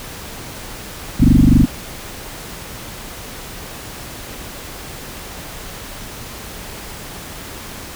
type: tone with frequency modulation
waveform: sine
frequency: 144.5 Hz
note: D3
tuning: 28 cents flat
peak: -6 dBFS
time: 1.19-1.66 s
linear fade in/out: 20 ms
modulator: 24.1 Hz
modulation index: 5.7
effects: pink hiss -32 dBFS RMS until 7.95 s